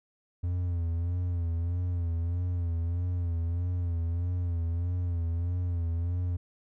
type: tone with vibrato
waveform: triangle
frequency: 86.3 Hz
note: F2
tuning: 20 cents flat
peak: -25 dBFS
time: 0.43-6.37 s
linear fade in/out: 10 ms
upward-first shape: sine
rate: 1.6 Hz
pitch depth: 61 cents each way
effects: none